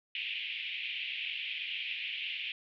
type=band-pass noise; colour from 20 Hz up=white; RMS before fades=-38 dBFS; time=0.15-2.52 s; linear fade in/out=2 ms; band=2300 to 3100 Hz; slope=48 dB/octave; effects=none